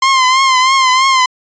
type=tone with vibrato; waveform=sawtooth; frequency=1046.5 Hz; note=C6; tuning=in tune; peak=-4 dBFS; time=0.02-1.26 s; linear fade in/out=5 ms; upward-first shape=triangle; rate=3.1 Hz; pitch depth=67 cents each way; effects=resampled to 16000 Hz